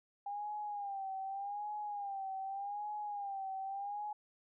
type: tone with vibrato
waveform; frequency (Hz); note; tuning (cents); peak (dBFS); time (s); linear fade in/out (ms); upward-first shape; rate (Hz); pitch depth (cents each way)
sine; 803; G5; +41; -38; 0.26-4.13; 5; sine; 0.84; 78
effects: none